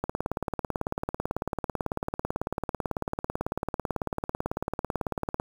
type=click train; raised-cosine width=1 ms; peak=-14 dBFS; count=98; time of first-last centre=0.04-5.399 s; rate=18.1 Hz; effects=7-bit